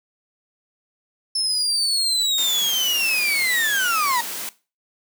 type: linear sweep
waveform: 35% pulse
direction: down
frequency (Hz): 5280 to 922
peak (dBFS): -17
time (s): 1.35-4.21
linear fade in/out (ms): 5
type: high-pass noise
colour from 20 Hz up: white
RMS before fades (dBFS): -30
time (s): 2.38-4.49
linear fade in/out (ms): 0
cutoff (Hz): 150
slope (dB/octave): 96
effects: noise-tail reverb RT60 0.3 s tail -18 dB re dry